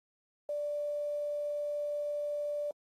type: tone with quantisation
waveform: sine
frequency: 587.3 Hz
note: D5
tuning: in tune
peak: -32 dBFS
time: 0.49-2.71 s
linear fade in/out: 2 ms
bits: 10
effects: AAC 32 kbps